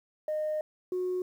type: tone pair in turn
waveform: sine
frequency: 614 / 365.1 Hz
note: D#5 / F#4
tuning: -23 / -23 cents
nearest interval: major sixth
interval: 900 cents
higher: first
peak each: -27 dBFS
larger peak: neither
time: 0.28-0.61 / 0.92-1.22 s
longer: first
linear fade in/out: 2 ms
effects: tanh soft clip ceiling -25 dBFS + 10-bit